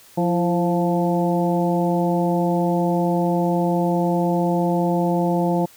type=harmonic tone with a mistuned harmonic; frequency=174.9 Hz; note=F3; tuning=3 cents sharp; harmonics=1 / 2 / 3 / 4 / 5; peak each=-20 / -23 / -25 / -26 / -27 dBFS; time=0.17-5.66 s; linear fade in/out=10 ms; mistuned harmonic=2; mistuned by=-52 cents; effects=white hiss -49 dBFS RMS until 5.76 s